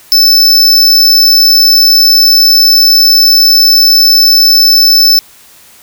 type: tone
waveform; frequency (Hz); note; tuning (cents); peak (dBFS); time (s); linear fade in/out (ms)
square; 5274; E8; 0; -3; 0.12-5.19; 0
effects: white hiss -39 dBFS RMS until 5.82 s